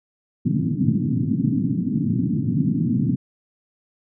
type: band-pass noise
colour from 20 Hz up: white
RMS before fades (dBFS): -21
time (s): 0.45-3.16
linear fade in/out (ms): 10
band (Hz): 110 to 270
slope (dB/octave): 48
effects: none